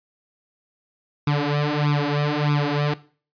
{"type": "tone with flanger", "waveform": "sawtooth", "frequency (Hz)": 146.83, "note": "D3", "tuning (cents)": 0, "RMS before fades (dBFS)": -21, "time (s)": [1.27, 2.94], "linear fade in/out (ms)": 5, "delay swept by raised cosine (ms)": [0.81, 5.21], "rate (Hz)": 1.6, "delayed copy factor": 0.95, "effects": ["noise-tail reverb RT60 0.4 s tail -18 dB re dry", "resampled to 11025 Hz"]}